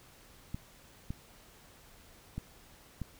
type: clicks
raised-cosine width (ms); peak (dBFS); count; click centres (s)
5; -24; 4; 0.545 / 1.105 / 2.38 / 3.017
effects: pink hiss -58 dBFS RMS until 3.19 s